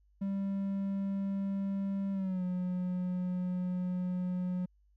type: tone with pitch glide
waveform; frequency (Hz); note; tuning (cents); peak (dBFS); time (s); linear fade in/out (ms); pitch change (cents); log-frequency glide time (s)
triangle; 196.3 to 181.05; G3 to F#3; +3 to -37; -29; 0.21-4.66; 10; -140; 2.12-2.43
effects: added 50 Hz sine -64 dBFS peak until 4.96 s